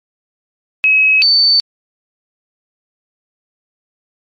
sine tone pair in turn, 2558 / 4537 Hz, D#7 / C#8, +47 / +39 cents, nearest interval minor seventh, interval 992 cents, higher second, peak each -7 dBFS, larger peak neither, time 0.84-1.22 / 1.22-1.6 s, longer neither, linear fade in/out 0 ms, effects MP3 64 kbps

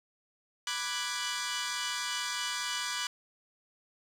10% pulse chord, G# half-diminished seventh, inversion first, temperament equal, 987.8 / 1174.7 / 1480 / 1661.2 Hz, B5 / D6 / F#6 / G#6, 0 / 0 / 0 / 0 cents, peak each -29 dBFS, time 0.67-3.07 s, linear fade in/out 2 ms, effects low-pass 8000 Hz 12 dB/octave + 9-bit

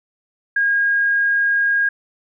sine tone, 1629 Hz, G#6, 34 cents flat, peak -14 dBFS, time 0.56-1.89 s, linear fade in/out 5 ms, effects none

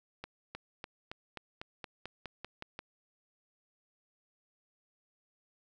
accelerating click train, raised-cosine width 0.3 ms, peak -25 dBFS, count 12, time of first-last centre 0.24-2.791 s, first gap 310 ms, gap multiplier 0.94, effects none

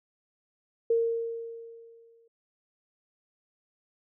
sine tone with exponential decay, 460.5 Hz, A#4, 21 cents flat, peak -20 dBFS, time 0.9-2.28 s, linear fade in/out 5 ms, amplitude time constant 300 ms, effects none

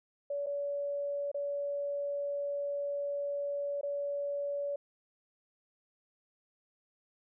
sine tone with dropouts, 570 Hz, C#5, 48 cents sharp, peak -32 dBFS, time 0.3-4.76 s, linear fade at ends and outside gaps 5 ms, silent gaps 0.462-0.467 / 1.316-1.344 / 3.812-3.831 s, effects none

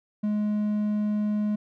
triangle tone, 210 Hz, G#3, 19 cents sharp, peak -21 dBFS, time 0.23-1.56 s, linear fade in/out 10 ms, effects none

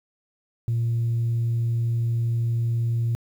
sine tone, 116.54 Hz, A#2, in tune, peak -19 dBFS, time 0.68-3.15 s, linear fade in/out 0 ms, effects tanh soft clip ceiling -18 dBFS + 9-bit

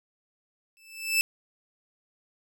sawtooth tone with exponential growth, 2637 Hz, E7, in tune, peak -15 dBFS, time 0.77-1.21 s, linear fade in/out 0 ms, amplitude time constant 94 ms, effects none

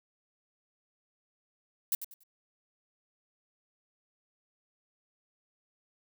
violet noise with echo, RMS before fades -28 dBFS, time 1.92-1.95 s, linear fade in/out 2 ms, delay 95 ms, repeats 3, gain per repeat -11 dB, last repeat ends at 2.235 s, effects none

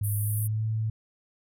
sine tone with pitch glide, 102.8 to 110.18 Hz, G#2 to A2, -17 to +3 cents, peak -25 dBFS, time 0.01-0.9 s, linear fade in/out 5 ms, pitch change +120 cents, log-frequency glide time 0.15-0.65 s
pink band-pass noise, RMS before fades -36 dBFS, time 0.03-0.48 s, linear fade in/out 20 ms, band 9300 to 15000 Hz, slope 96 dB/octave
effects none

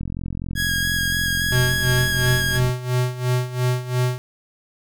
click train, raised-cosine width 5 ms, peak -16 dBFS, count 119, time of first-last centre 0.01-2.692 s, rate 44 Hz
sawtooth tone with vibrato, 1650 Hz, G#6, 12 cents flat, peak -17 dBFS, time 0.55-2.61 s, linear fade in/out 50 ms, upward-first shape square, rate 3.5 Hz, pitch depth 13 cents each way
square tone with tremolo, 125.2 Hz, B2, 24 cents sharp, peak -17 dBFS, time 1.52-4.18 s, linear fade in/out 0 ms, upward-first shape sine, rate 2.9 Hz, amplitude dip 80%
effects none

